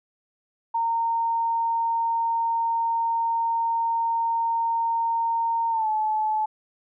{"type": "tone with pitch glide", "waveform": "sine", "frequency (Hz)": [920, 863.4], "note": ["A#5", "A5"], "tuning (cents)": [-23, -33], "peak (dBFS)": -21, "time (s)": [0.74, 6.46], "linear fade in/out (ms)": 10, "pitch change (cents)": -110, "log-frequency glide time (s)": [5.7, 5.88], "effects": []}